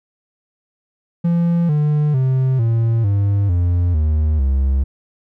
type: tone with pitch steps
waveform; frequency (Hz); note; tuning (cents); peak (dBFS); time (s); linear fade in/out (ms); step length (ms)
triangle; 170.7 / 149.46 / 130.87 / 114.59 / 100.33 / 87.85 / 76.92 / 67.35; F3 / D3 / C3 / A#2 / G2 / F2 / D#2 / C#2; -39 / +31 / +1 / -29 / +41 / +11 / -19 / -49; -11; 1.24-4.84; 10; 450
effects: none